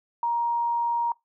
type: tone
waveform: sine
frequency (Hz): 941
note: A#5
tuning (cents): +16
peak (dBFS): -22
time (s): 0.23-1.12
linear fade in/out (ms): 2
effects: noise-tail reverb RT60 0.2 s tail -25 dB re dry